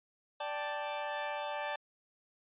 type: chord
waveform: sawtooth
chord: D suspended fourth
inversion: none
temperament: equal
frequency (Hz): 587.3 / 784 / 880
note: D5 / G5 / A5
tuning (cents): 0 / 0 / 0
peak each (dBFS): -35 / -39 / -35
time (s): 0.4-1.76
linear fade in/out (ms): 5
effects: resampled to 8000 Hz